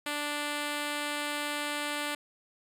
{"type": "tone", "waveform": "5% pulse", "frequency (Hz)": 293.7, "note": "D4", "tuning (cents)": 0, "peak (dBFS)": -20, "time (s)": [0.06, 2.15], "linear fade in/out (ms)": 5, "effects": ["resampled to 32000 Hz"]}